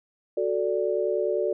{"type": "chord", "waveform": "sine", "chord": "D major", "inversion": "first", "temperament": "equal with one note detuned", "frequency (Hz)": [370, 440, 582.9], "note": ["F#4", "A4", "D5"], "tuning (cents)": [0, 0, -13], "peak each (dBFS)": -27, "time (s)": [0.37, 1.53], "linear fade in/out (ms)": 5, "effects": []}